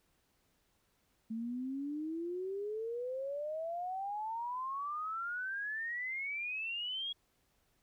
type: exponential sweep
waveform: sine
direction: up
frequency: 220 to 3333 Hz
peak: -36 dBFS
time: 1.3-7.13 s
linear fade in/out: 10 ms
effects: pink hiss -75 dBFS RMS until 7.82 s